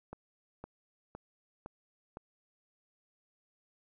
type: click train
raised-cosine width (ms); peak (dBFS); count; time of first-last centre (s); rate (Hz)
1; -29; 5; 0.13-2.171; 1.96
effects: none